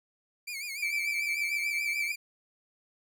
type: tone with vibrato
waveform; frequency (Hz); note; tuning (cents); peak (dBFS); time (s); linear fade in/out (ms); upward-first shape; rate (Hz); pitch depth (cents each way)
sawtooth; 2294; D7; -41; -32; 0.47-2.16; 10; sine; 6.8; 120
type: tone with tremolo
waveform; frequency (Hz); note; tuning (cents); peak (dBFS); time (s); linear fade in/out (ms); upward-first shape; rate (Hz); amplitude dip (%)
sine; 2324; D7; -19; -27; 0.82-2.12; 5; sine; 8.6; 35
effects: none